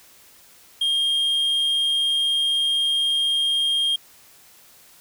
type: tone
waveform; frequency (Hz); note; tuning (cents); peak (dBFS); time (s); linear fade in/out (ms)
triangle; 3222; G7; +47; -17; 0.81-3.96; 5
effects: white hiss -51 dBFS RMS until 5 s